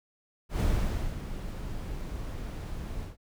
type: noise with ADSR envelope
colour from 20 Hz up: brown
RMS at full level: -25 dBFS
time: 0.49-3.17 s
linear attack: 110 ms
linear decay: 550 ms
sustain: -11 dB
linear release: 140 ms
effects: none